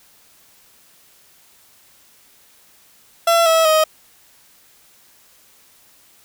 30% pulse tone with pitch steps, 674 / 650.3 / 627.4 Hz, E5 / E5 / D#5, +38 / -24 / +14 cents, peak -9 dBFS, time 3.27-3.84 s, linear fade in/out 5 ms, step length 190 ms, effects white hiss -52 dBFS RMS until 6.24 s

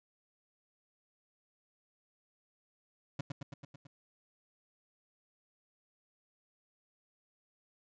35% pulse tone with echo, 140.2 Hz, C#3, 20 cents sharp, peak -32 dBFS, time 3.19-3.21 s, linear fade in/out 5 ms, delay 110 ms, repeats 6, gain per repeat -3 dB, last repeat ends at 3.87 s, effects resampled to 16000 Hz

